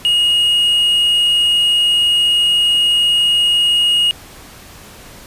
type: tone with quantisation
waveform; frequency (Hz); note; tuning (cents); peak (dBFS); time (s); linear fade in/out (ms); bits
triangle; 2873; F7; +48; -9; 0.05-4.11; 0; 6
effects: pink hiss -38 dBFS RMS until 5.26 s + resampled to 32000 Hz